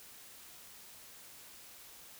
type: silence
effects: white hiss -54 dBFS RMS until 2.19 s